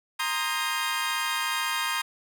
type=chord; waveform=20% pulse; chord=C minor seventh; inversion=third; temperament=equal with one note detuned; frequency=932.3 / 1046.5 / 1244.5 / 1600.9 Hz; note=Bb5 / C6 / Eb6 / G6; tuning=0 / 0 / 0 / +36 cents; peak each=-27 dBFS; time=0.19-2.02 s; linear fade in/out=10 ms; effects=none